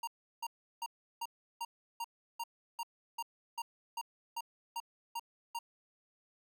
square tone bursts, 932.3 Hz, A#5, in tune, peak -37 dBFS, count 15, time 0.03-5.59 s, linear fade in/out 5 ms, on 44 ms, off 350 ms, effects 13-bit

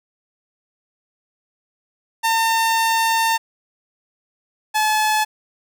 sawtooth tone pair in turn, 905 / 859.4 Hz, A5 / A5, +48 / -41 cents, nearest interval minor second, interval 89 cents, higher first, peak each -12 dBFS, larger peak neither, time 2.23-3.38 / 4.74-5.25 s, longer first, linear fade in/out 20 ms, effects none

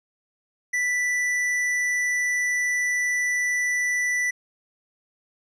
triangle tone with hard clipping, 1975.5 Hz, B6, in tune, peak -23 dBFS, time 0.73-4.31 s, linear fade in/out 10 ms, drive 12 dB, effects none

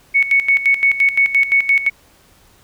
sine tone with tremolo, 2217 Hz, C#7, in tune, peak -9 dBFS, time 0.14-1.9 s, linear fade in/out 20 ms, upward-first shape square, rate 5.8 Hz, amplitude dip 75%, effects pink hiss -51 dBFS RMS until 2.63 s

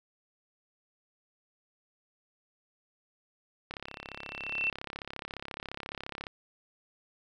click train, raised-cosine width 0.3 ms, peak -22 dBFS, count 89, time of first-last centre 3.71-6.268 s, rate 34.4 Hz
sine tone with exponential growth, 2682 Hz, E7, 29 cents sharp, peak -25 dBFS, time 3.87-4.7 s, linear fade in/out 5 ms, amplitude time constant 180 ms
effects none

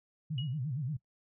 sine tone with vibrato, 138.59 Hz, C#3, in tune, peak -32 dBFS, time 0.3-0.97 s, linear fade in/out 10 ms, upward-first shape sine, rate 8.6 Hz, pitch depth 240 cents each way
sine tone with exponential decay, 2900 Hz, F#7, 35 cents flat, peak -37 dBFS, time 0.38-0.58 s, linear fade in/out 2 ms, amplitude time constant 42 ms
effects noise-tail reverb RT60 0.1 s tail -20 dB re dry

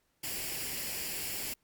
white noise with comb filter, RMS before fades -37 dBFS, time 0.23-1.54 s, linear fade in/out 10 ms, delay 0.4 ms, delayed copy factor +0.55, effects pink hiss -75 dBFS RMS until 1.63 s + Opus 48 kbps

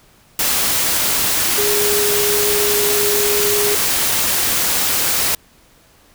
sine tone in noise, 413.2 Hz, G#4, 9 cents flat, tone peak -18 dBFS, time 1.58-3.75 s, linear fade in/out 2 ms, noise white, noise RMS -17 dBFS, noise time 0.39-5.35 s, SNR -4 dB, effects pink hiss -51 dBFS RMS until 6.14 s

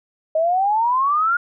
sine exponential sweep, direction up, 622.3 to 1435 Hz, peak -15 dBFS, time 0.35-1.37 s, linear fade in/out 5 ms, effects none

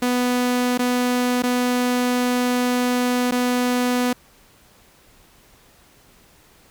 sawtooth tone with dropouts, 247.4 Hz, B3, 3 cents sharp, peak -14 dBFS, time 0.02-4.13 s, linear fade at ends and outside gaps 5 ms, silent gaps 0.777-0.791 / 1.423-1.435 / 3.312-3.32 s, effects pink hiss -53 dBFS RMS until 6.7 s

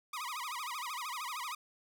sawtooth tone with vibrato, 1100 Hz, C#6, 14 cents flat, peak -34 dBFS, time 0.13-1.55 s, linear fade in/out 5 ms, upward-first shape sine, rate 13 Hz, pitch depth 250 cents each way, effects none

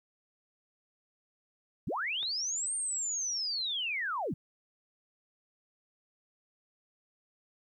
sine linear two-way sweep, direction up then down, 74.2 to 8870 to 102.7 Hz, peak -31 dBFS, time 1.87-4.34 s, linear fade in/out 5 ms, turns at 2.75 s
clicks, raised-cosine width 0.3 ms, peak -31 / -41 dBFS, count 2, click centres 2.229 / 2.236 s
effects 12-bit

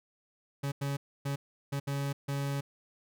40% pulse tone bursts at uneven times, 140.1 Hz, C#3, 19 cents sharp, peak -30 dBFS, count 6, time 0.63-0.72 / 0.81-0.97 / 1.25-1.36 / 1.72-1.8 / 1.87-2.13 / 2.28-2.61 s, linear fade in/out 10 ms, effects none

